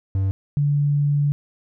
triangle / sine tone pair in turn, 96.5 / 144.59 Hz, G2 / D3, -27 / -27 cents, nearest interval perfect fifth, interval 700 cents, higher second, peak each -16 dBFS, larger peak neither, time 0.15-0.31 / 0.57-1.32 s, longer second, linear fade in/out 0 ms, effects none

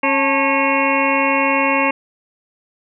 harmonic tone with a mistuned harmonic, 273.1 Hz, C#4, 26 cents flat, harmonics 1 / 2 / 3 / 4 / 6 / 7 / 8 / 9 / 10, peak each -21 / -21 / -21 / -21 / -29 / -29 / -21 / -26 / -22 dBFS, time 0.03-1.91 s, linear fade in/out 5 ms, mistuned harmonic 3, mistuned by +120 cents, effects none

